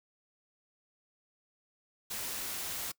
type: noise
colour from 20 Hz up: white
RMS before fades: -38 dBFS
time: 2.1-2.92 s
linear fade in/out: 10 ms
effects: noise-tail reverb RT60 0.1 s tail -22 dB re dry